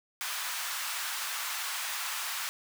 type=high-pass noise; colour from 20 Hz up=pink; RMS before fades=-35 dBFS; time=0.21-2.49 s; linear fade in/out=0 ms; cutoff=990 Hz; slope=24 dB/octave; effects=none